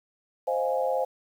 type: chord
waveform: sine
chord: F minor seventh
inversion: second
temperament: equal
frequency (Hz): 523.3 / 622.3 / 698.5 / 830.6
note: C5 / Eb5 / F5 / Ab5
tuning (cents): 0 / 0 / 0 / 0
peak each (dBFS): -26 / -32 / -31 / -31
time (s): 0.47-1.05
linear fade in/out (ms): 10
effects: 9-bit